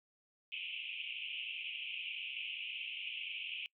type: band-pass noise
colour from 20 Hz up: pink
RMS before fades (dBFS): -43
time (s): 0.52-3.66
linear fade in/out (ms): 0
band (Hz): 2400 to 3100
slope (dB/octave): 96
effects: noise-tail reverb RT60 0.1 s tail -24 dB re dry